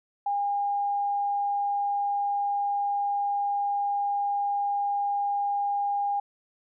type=tone; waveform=sine; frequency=810 Hz; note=G#5; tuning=43 cents flat; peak=-24 dBFS; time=0.26-6.2 s; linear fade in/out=5 ms; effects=none